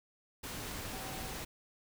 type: tone in noise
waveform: sine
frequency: 763 Hz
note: G5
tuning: 47 cents flat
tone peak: -49 dBFS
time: 0.92-1.34 s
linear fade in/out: 10 ms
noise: pink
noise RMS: -42 dBFS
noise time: 0.43-1.45 s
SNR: -10 dB
effects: none